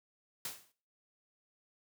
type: noise with exponential decay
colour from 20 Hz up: white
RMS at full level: -37 dBFS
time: 0.45-0.72 s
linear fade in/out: 2 ms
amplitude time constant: 58 ms
effects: noise-tail reverb RT60 0.4 s tail -17 dB re dry + high-pass 80 Hz 12 dB/octave